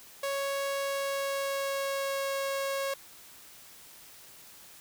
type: tone with pitch glide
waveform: sawtooth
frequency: 554 to 548.3 Hz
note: C#5 to C#5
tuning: -1 to -19 cents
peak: -26 dBFS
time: 0.23-2.94 s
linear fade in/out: 5 ms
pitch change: -18 cents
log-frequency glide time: 0.77-2.33 s
effects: white hiss -52 dBFS RMS until 4.8 s